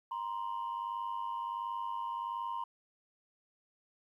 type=tone pair together; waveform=sine; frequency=940 / 1041.4 Hz; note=A#5 / C6; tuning=+14 / -8 cents; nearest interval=major second; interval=178 cents; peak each=-36 / -37 dBFS; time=0.11-2.64 s; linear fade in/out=5 ms; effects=tanh soft clip ceiling -31 dBFS + 12-bit